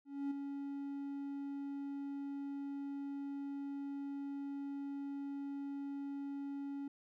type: tone with ADSR envelope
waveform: triangle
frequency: 280 Hz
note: C#4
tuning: 18 cents sharp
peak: -32 dBFS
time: 0.05-6.88 s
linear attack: 260 ms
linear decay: 8 ms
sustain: -6 dB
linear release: 4 ms
effects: none